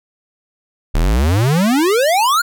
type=exponential sweep; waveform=square; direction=up; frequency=34.65 to 1467 Hz; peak=-12 dBFS; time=0.94-2.42 s; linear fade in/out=10 ms; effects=none